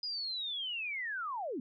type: linear sweep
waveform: sine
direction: down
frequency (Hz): 4978 to 220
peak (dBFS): -35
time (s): 0.03-1.6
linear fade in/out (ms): 2
effects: none